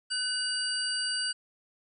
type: tone cluster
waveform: sine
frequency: 1507 / 2889 / 4674 / 8100 Hz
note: F#6 / F#7 / D8 / B8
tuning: +31 / -42 / -9 / +43 cents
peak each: -35 / -37 / -31 / -35 dBFS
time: 0.1-1.33 s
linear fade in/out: 20 ms
effects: none